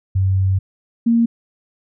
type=tone pair in turn; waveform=sine; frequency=95.3 / 232.1 Hz; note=G2 / A#3; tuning=-48 / -7 cents; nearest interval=octave + minor third; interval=1541 cents; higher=second; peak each=-13 / -11 dBFS; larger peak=second; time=0.15-0.59 / 1.06-1.26 s; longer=first; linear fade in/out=10 ms; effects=none